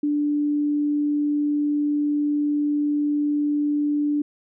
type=tone; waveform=sine; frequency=293.7 Hz; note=D4; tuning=in tune; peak=-19 dBFS; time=0.03-4.22 s; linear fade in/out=5 ms; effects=none